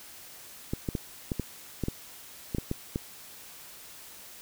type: clicks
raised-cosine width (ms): 3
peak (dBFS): -16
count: 11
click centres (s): 0.735 / 0.888 / 0.952 / 1.318 / 1.397 / 1.837 / 1.884 / 2.548 / 2.584 / 2.714 / 2.959
effects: white hiss -48 dBFS RMS until 4.41 s